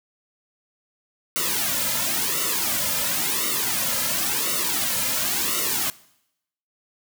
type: noise with flanger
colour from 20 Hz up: white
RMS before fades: -24 dBFS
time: 1.36-5.9 s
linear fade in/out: 0 ms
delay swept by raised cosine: 1.2 to 2.7 ms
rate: 0.95 Hz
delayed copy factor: -0.95
effects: noise-tail reverb RT60 0.8 s tail -21 dB re dry